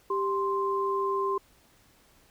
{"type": "tone pair together", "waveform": "sine", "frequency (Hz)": [393.1, 1046.5], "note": ["G4", "C6"], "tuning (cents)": [5, 0], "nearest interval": "octave + perfect fourth", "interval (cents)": 1695, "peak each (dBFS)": -28, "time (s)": [0.1, 1.38], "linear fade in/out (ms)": 5, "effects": ["pink hiss -61 dBFS RMS until 2.3 s"]}